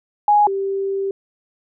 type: tone pair in turn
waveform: sine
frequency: 830.6 / 391.3 Hz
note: G#5 / G4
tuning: 0 / -3 cents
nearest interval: octave + minor second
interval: 1303 cents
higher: first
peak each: -10 / -19 dBFS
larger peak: first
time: 0.28-0.47 / 0.47-1.11 s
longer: second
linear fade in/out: 2 ms
effects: none